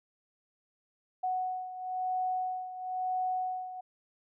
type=beating tone pair; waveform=sine; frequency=740 / 741 Hz; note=F#5 / F#5; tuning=0 / +2 cents; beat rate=1 Hz; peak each=-32 / -37 dBFS; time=1.23-3.81 s; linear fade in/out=10 ms; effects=none